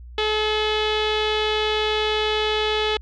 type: tone with low-pass filter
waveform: sawtooth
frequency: 428.6 Hz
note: A4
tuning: 45 cents flat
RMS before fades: -22 dBFS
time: 0.18-2.97 s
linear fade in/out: 2 ms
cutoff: 3400 Hz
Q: 4.2
effects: added 60 Hz sine -37 dBFS peak until 3.01 s